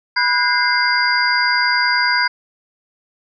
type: tone cluster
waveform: sine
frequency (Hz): 983 / 1467 / 1607 / 2083 / 4813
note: B5 / F#6 / G6 / C7 / D8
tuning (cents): -8 / -15 / +43 / -8 / +42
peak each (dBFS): -20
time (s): 0.16-2.28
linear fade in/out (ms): 10
effects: none